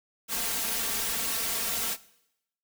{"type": "noise with comb filter", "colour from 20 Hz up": "white", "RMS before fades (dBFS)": -30, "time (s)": [0.28, 1.97], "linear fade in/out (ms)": 50, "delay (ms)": 4.4, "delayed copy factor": 0.9, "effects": ["noise-tail reverb RT60 0.8 s tail -19 dB re dry"]}